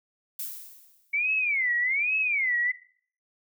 violet noise with exponential decay, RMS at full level -32 dBFS, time 0.39-1.18 s, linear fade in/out 5 ms, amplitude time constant 170 ms
sine tone with vibrato, 2221 Hz, C#7, 3 cents sharp, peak -23 dBFS, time 1.13-2.72 s, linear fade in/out 10 ms, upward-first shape sine, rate 1.2 Hz, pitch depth 260 cents each way
effects noise-tail reverb RT60 0.5 s tail -17 dB re dry

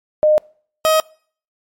sine / 30% pulse tone pair in turn, 611 / 630.7 Hz, D#5 / D#5, -32 / +23 cents, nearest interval minor second, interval 55 cents, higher second, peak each -9 dBFS, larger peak neither, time 0.23-0.38 / 0.85-1 s, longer neither, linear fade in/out 0 ms, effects noise-tail reverb RT60 0.5 s tail -25 dB re dry + MP3 64 kbps

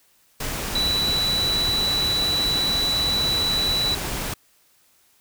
sine tone in noise, 3951 Hz, B7, in tune, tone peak -20 dBFS, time 0.75-3.95 s, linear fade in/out 5 ms, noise pink, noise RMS -28 dBFS, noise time 0.4-4.34 s, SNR +5 dB, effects white hiss -60 dBFS RMS until 5.2 s

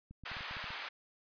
clicks, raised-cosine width 5 ms, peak -38 dBFS, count 9, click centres 0.11 / 0.237 / 0.316 / 0.368 / 0.408 / 0.511 / 0.568 / 0.642 / 0.705 s
white band-pass noise, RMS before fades -43 dBFS, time 0.25-0.89 s, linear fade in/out 10 ms, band 870 to 2600 Hz, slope 12 dB/octave
effects resampled to 11025 Hz

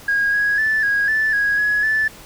sine tone with pitch steps, 1636 / 1659 / 1752 / 1647 / 1753 / 1655 / 1683 / 1749 Hz, G#6 / G#6 / A6 / G#6 / A6 / G#6 / G#6 / A6, -26 / -2 / -8 / -15 / -7 / -6 / +23 / -11 cents, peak -14 dBFS, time 0.08-2.08 s, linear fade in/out 5 ms, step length 250 ms, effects tanh soft clip ceiling -11 dBFS + pink hiss -41 dBFS RMS until 2.25 s

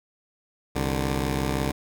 10% pulse tone pair together, 65.88 / 147.9 Hz, C2 / D3, +12 / +13 cents, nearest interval octave + major second, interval 1401 cents, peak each -17 / -21 dBFS, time 0.75-1.72 s, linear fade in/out 10 ms, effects none

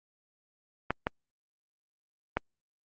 clicks, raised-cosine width 0.5 ms, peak -12 dBFS, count 3, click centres 0.906 / 1.069 / 2.37 s, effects Opus 32 kbps

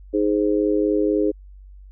harmonic tone, 104 Hz, G#2, 3 cents sharp, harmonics 3 / 4 / 5, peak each -20 / -20 / -25 dBFS, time 0.13-1.32 s, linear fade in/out 20 ms, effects added 48 Hz sine -40 dBFS peak until 1.91 s

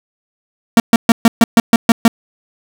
45% pulse tone bursts, 229.8 Hz, A#3, 25 cents flat, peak -3 dBFS, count 9, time 0.77-2.08 s, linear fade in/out 2 ms, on 30 ms, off 130 ms, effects none

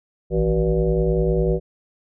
sine tone with frequency modulation, 270 Hz, C#4, 45 cents flat, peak -16 dBFS, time 0.3-1.6 s, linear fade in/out 50 ms, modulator 106 Hz, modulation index 2.5, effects none

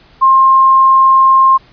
sine tone, 1062 Hz, C6, 25 cents sharp, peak -4 dBFS, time 0.21-1.58 s, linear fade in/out 20 ms, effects pink hiss -45 dBFS RMS until 1.72 s + resampled to 11025 Hz

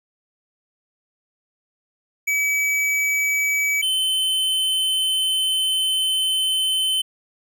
square tone pair in turn, 2285 / 3062 Hz, D7 / G7, -48 / -41 cents, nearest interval perfect fourth, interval 507 cents, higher second, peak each -19 dBFS, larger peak neither, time 2.27-3.82 / 3.82-7.02 s, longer second, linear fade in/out 10 ms, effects none

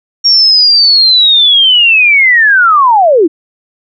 sine linear sweep, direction down, 5588 to 293.7 Hz, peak -3 dBFS, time 0.24-3.28 s, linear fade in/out 20 ms, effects none

